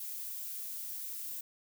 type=noise; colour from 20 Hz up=violet; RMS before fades=-41 dBFS; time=0-1.41 s; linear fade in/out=5 ms; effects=none